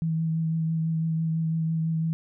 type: tone with vibrato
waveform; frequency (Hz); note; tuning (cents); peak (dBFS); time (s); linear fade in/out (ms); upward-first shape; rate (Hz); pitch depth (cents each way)
sine; 161.7; E3; -33; -23; 0.02-2.13; 0; triangle; 6; 20
effects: none